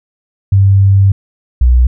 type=tone pair in turn; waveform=sine; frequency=98 / 61.5 Hz; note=G2 / B1; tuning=0 / -7 cents; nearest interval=minor sixth; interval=807 cents; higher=first; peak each=-4 dBFS; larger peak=neither; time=0.52-1.12 / 1.61-1.87 s; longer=first; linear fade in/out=5 ms; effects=none